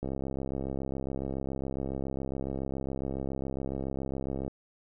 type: click train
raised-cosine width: 2 ms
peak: -21 dBFS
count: 300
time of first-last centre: 0.03-4.479 s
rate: 67.2 Hz
effects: none